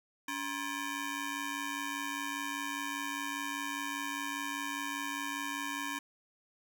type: ring-modulated tone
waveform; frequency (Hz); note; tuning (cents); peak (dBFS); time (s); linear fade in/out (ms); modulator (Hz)
15% pulse; 673; E5; +36; -26; 0.28-5.99; 5; 389
effects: none